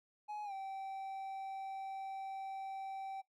triangle tone with pitch glide, 840 to 774.7 Hz, G#5 to G5, +19 to -21 cents, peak -39 dBFS, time 0.28-3.22 s, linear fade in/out 20 ms, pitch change -140 cents, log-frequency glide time 0.44-0.53 s, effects noise-tail reverb RT60 0.1 s tail -17 dB re dry

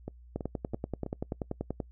two click trains, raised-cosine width 2 ms, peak -23 / -19 dBFS, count 4 / 16, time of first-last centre 0.08-1.064 / 0.36-1.802 s, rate 3.05 / 10.4 Hz, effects noise-tail reverb RT60 0.1 s tail -25 dB re dry + added 60 Hz sine -50 dBFS peak until 1.91 s

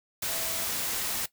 sine tone in noise, 659.3 Hz, E5, in tune, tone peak -41 dBFS, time 0.29-0.65 s, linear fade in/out 5 ms, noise white, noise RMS -31 dBFS, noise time 0.22-1.26 s, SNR -13 dB, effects noise-tail reverb RT60 0.1 s tail -17 dB re dry

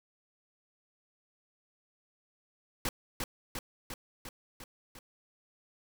pink noise with echo, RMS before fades -32 dBFS, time 2.85-2.89 s, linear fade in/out 2 ms, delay 350 ms, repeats 6, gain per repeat -3 dB, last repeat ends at 4.99 s, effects none

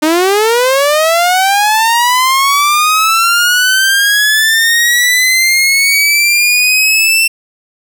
sawtooth linear sweep, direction up, 300 to 2694 Hz, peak -4 dBFS, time 0.02-7.28 s, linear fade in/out 10 ms, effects none

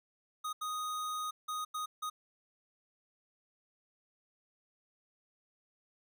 square tone bursts at uneven times, 1244.5 Hz, D#6, in tune, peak -36 dBFS, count 5, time 0.44-0.53 / 0.61-1.31 / 1.48-1.65 / 1.74-1.86 / 2.02-2.1 s, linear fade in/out 10 ms, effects none

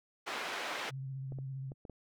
white band-pass noise, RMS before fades -39 dBFS, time 0.26-0.91 s, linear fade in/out 20 ms, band 340 to 2400 Hz, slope 12 dB/octave
sine tone with vibrato, 133.9 Hz, C3, 40 cents sharp, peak -38 dBFS, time 0.89-1.74 s, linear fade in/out 50 ms, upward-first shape sine, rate 15 Hz, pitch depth 31 cents each way
clicks, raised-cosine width 2 ms, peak -34 dBFS, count 5, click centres 1.322 / 1.387 / 1.719 / 1.852 / 1.897 s
effects none

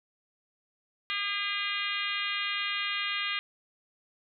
harmonic tone, 405.3 Hz, G#4, 42 cents flat, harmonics 3 / 4 / 5 / 6 / 7 / 8 / 9 / 10, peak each -38 / -39 / -35 / -36 / -37 / -37 / -40 / -43 dBFS, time 1.1-3.39 s, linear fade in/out 0 ms, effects none

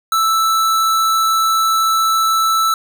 square tone, 1319 Hz, E6, 1 cent sharp, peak -13 dBFS, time 0.12-2.74 s, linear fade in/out 2 ms, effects none

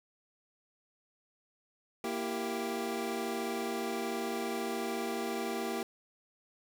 25% pulse chord, E diminished, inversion second, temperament equal with one note detuned, 233.1 / 333.3 / 392 Hz, Bb3 / E4 / G4, 0 / +19 / 0 cents, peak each -34 / -36 / -33 dBFS, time 2.04-5.83 s, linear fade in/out 2 ms, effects 10-bit

